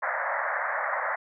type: band-pass noise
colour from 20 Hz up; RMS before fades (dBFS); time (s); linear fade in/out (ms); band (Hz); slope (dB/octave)
white; -29; 0.02-1.16; 10; 530 to 2000; 96
effects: none